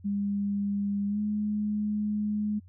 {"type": "tone with pitch glide", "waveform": "sine", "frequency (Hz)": [201.6, 209.8], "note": ["G3", "G#3"], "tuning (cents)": [49, 18], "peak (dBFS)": -26, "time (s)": [0.04, 2.6], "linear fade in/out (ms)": 20, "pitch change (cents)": 69, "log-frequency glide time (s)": [1.08, 1.19], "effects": ["added 90 Hz sine -49 dBFS peak until 2.68 s"]}